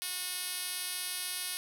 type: tone with band-pass filter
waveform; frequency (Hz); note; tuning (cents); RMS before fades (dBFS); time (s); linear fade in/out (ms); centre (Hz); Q
5% pulse; 363.3; F#4; -32; -37; 0.02-1.57; 0; 10000; 0.92
effects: none